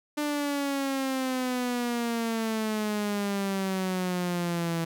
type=exponential sweep; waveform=sawtooth; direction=down; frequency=298.2 to 164.81 Hz; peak=-23 dBFS; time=0.17-4.85 s; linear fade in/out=10 ms; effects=none